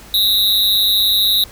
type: tone with amplitude modulation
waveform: square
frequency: 3816 Hz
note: A#7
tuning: 40 cents sharp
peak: -8 dBFS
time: 0.14-1.44 s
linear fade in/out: 2 ms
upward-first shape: sine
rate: 204 Hz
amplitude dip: 100%
effects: added 50 Hz sine -41 dBFS peak until 1.51 s + pink hiss -40 dBFS RMS until 1.51 s